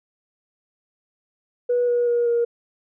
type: tone with pitch steps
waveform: sine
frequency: 487.4 / 482.1 / 476.8 / 471.6 Hz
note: B4 / B4 / A#4 / A#4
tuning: -23 / -42 / +39 / +20 cents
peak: -16 dBFS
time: 1.69-2.45 s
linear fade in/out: 10 ms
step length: 190 ms
effects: tanh soft clip ceiling -13 dBFS